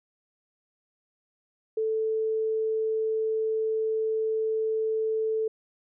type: tone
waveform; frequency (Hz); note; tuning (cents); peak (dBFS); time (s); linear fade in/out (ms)
sine; 440; A4; 0; -24; 1.77-5.48; 5
effects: none